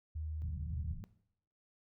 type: tone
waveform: sine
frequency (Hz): 77.78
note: D#2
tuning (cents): 0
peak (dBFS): -37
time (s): 0.15-0.94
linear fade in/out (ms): 10
type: low-pass noise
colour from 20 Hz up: white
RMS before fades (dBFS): -44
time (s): 0.42-1.04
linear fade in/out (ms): 0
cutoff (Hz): 170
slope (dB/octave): 48
effects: noise-tail reverb RT60 0.7 s tail -18 dB re dry